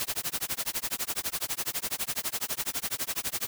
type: noise with tremolo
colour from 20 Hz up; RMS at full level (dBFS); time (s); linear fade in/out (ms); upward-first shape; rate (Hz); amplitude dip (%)
white; -29; 0-3.47; 0; sine; 12; 100
effects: none